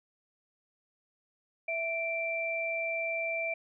sine tone pair together, 659.3 / 2349 Hz, E5 / D7, 0 / 0 cents, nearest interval octave + minor seventh, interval 2200 cents, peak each -34 / -32 dBFS, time 1.68-3.54 s, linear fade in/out 5 ms, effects none

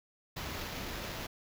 pink noise with sample-and-hold, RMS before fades -40 dBFS, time 0.36-1.27 s, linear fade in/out 10 ms, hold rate 8820 Hz, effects none

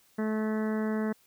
harmonic tone, 216.8 Hz, A3, 25 cents flat, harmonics 1 / 2 / 3 / 4 / 5 / 6 / 7 / 8 / 9, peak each -28 / -34 / -40 / -45 / -45 / -47 / -46 / -46 / -48 dBFS, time 0.18-1.13 s, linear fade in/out 10 ms, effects white hiss -64 dBFS RMS until 1.26 s

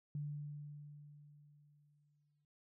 sine tone with exponential decay, 146.83 Hz, D3, in tune, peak -38 dBFS, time 0.15-2.45 s, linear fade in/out 2 ms, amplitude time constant 500 ms, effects none

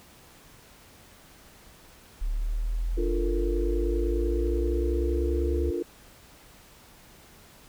sine linear sweep, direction up, 35.42 to 69.3 Hz, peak -25 dBFS, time 2.21-5.71 s, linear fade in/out 10 ms
sine chord, Bb major seventh, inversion first, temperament equal with one note detuned, 293.7 / 349.2 / 440 / 470.2 Hz, D4 / F4 / A4 / Bb4, 0 / 0 / 0 / +15 cents, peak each -35 / -29 / -35 / -35 dBFS, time 2.97-5.83 s, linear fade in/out 10 ms
effects pink hiss -53 dBFS RMS until 7.68 s

